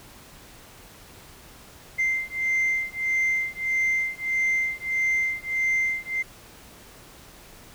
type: beating tone pair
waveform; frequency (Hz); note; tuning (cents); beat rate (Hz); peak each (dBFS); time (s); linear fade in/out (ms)
sine; 2085 / 2086.6; C7 / C7; -7 / -5; 1.6; -24; 1.98-6.23; 20
effects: tanh soft clip ceiling -18 dBFS + pink hiss -48 dBFS RMS until 7.74 s